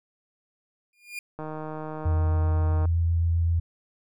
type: tone with exponential growth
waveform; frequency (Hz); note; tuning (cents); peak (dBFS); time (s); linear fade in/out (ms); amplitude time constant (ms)
40% pulse; 2418; D7; +50; -29; 0.93-1.19; 2; 56
type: click train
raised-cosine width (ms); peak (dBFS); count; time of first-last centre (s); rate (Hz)
1; -22; 228; 1.39-2.855; 155
type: tone with vibrato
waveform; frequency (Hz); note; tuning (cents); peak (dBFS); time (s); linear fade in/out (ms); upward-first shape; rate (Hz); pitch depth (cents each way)
sine; 84; E2; +33; -20; 2.05-3.6; 10; sine; 7.7; 11
effects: none